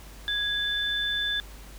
sine tone pair together, 1661.2 / 3520 Hz, G#6 / A7, 0 / 0 cents, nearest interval octave + minor second, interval 1300 cents, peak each -29 / -27 dBFS, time 0.28-1.4 s, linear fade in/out 0 ms, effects added 50 Hz sine -44 dBFS peak until 1.78 s + pink hiss -49 dBFS RMS until 1.78 s

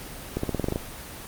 accelerating click train, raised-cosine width 2 ms, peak -12 dBFS, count 9, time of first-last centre 0.37-0.759 s, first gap 64 ms, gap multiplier 0.92, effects pink hiss -39 dBFS RMS until 1.27 s + Opus 24 kbps

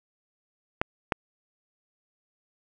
clicks, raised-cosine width 0.5 ms, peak -8 dBFS, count 2, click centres 0.815 / 1.122 s, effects none

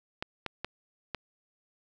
clicks, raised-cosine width 0.3 ms, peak -17 dBFS, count 4, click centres 0.225 / 0.463 / 0.646 / 1.147 s, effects none

